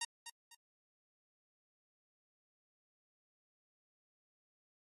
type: tone with echo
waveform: 5% pulse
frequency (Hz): 932.3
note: A#5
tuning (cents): 0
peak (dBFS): -24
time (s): 0.01-0.05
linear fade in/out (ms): 5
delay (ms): 250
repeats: 2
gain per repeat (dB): -10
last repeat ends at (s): 0.55
effects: AAC 32 kbps